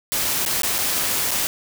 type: noise with dropouts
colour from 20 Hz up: white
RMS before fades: -22 dBFS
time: 0.12-1.47 s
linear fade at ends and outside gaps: 0 ms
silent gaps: 0.451-0.462 / 0.62-0.633 / 0.783-0.787 / 1.308-1.314 s
effects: none